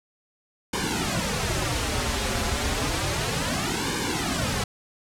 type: noise with flanger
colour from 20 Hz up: pink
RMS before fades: -26 dBFS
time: 0.73-4.64 s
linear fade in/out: 5 ms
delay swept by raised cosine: 1.5 to 6.5 ms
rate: 0.31 Hz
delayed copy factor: -0.95
effects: low-pass 9000 Hz 12 dB/octave